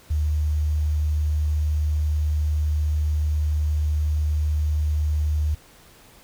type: tone with quantisation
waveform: sine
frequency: 75.8 Hz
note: D#2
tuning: 45 cents flat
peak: -19 dBFS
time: 0.1-5.55 s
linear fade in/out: 10 ms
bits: 8
effects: pink hiss -51 dBFS RMS until 6.23 s